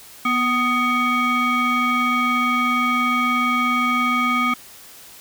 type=tone with frequency modulation; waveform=sine; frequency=1244.5 Hz; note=D#6; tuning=in tune; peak=-15 dBFS; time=0.25-4.54 s; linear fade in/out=5 ms; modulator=999 Hz; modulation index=1.1; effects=tanh soft clip ceiling -13 dBFS + white hiss -43 dBFS RMS until 5.2 s